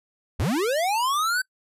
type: linear sweep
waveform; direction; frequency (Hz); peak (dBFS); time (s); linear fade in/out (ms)
square; up; 56.2 to 1551; -22; 0.39-1.42; 10
effects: noise-tail reverb RT60 0.1 s tail -24 dB re dry + resampled to 32000 Hz